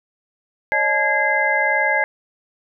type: tone cluster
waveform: sine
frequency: 553 / 615 / 858 / 1644 / 2064 Hz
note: C#5 / D#5 / A5 / G#6 / C7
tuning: -4 / -20 / -44 / -18 / -24 cents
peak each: -26 / -25 / -22 / -20 / -20 dBFS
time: 0.72-2.04 s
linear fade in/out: 0 ms
effects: none